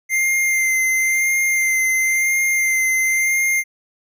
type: tone with vibrato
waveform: square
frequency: 2093 Hz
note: C7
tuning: in tune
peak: -16 dBFS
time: 0.09-3.64 s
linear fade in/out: 50 ms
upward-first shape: sine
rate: 0.97 Hz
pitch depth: 21 cents each way
effects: none